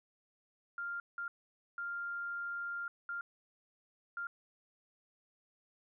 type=tone bursts at uneven times; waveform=sine; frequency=1396.9 Hz; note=F6; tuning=in tune; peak=-37 dBFS; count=5; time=0.78-1 / 1.18-1.28 / 1.78-2.88 / 3.09-3.21 / 4.17-4.27 s; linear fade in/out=2 ms; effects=none